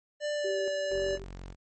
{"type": "tone with pitch glide", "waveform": "square", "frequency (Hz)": [592, 578.5], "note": ["D5", "D5"], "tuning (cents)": [14, -26], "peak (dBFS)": -30, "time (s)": [0.2, 1.19], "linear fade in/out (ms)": 50, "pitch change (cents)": -40, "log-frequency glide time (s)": [0.32, 0.59]}
{"type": "tone with tremolo", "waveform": "sine", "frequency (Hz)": 390, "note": "G4", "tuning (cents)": -9, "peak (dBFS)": -31, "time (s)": [0.44, 1.25], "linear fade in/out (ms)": 10, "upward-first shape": "square", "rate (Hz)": 2.1, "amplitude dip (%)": 75}
{"type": "tone", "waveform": "sawtooth", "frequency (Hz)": 45.6, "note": "F#1", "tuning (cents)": -24, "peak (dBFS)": -37, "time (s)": [0.9, 1.56], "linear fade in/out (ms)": 50}
{"effects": ["MP3 32 kbps"]}